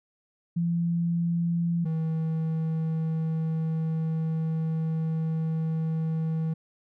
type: tone pair in turn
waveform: sine / triangle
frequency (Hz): 170 / 160.46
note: F3 / E3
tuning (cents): -46 / -46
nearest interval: minor second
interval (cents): 100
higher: first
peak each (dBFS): -23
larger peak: neither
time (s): 0.56-1.85 / 1.85-6.54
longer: second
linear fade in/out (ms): 10
effects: none